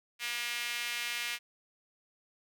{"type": "tone with high-pass filter", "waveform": "sawtooth", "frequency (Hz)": 239, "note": "A#3", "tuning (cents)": 43, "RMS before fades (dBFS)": -36, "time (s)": [0.19, 1.39], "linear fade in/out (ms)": 50, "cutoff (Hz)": 2300, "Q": 2.1, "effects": []}